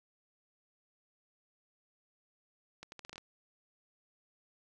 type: accelerating click train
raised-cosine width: 0.2 ms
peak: -29 dBFS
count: 8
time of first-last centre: 2.83-3.18 s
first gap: 91 ms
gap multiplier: 0.79
effects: none